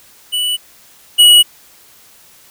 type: tone pair in turn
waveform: square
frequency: 2960 / 2921 Hz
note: F#7 / F#7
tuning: 0 / -23 cents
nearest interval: unison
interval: 23 cents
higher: first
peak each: -15 / -4 dBFS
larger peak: second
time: 0.32-0.57 / 1.18-1.43 s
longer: neither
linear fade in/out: 20 ms
effects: white hiss -45 dBFS RMS until 2.5 s